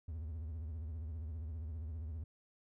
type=tone with vibrato; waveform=triangle; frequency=79.1 Hz; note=D#2; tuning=29 cents sharp; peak=-38 dBFS; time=0.08-2.24 s; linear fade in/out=5 ms; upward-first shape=triangle; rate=15 Hz; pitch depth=190 cents each way; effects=none